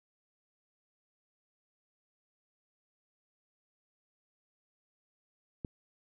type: click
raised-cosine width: 3 ms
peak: -24 dBFS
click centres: 5.648 s
effects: none